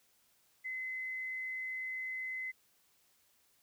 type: tone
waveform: sine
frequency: 2042 Hz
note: C7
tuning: 43 cents flat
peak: -37 dBFS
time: 0.64-2.52 s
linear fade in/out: 20 ms
effects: white hiss -71 dBFS RMS until 3.62 s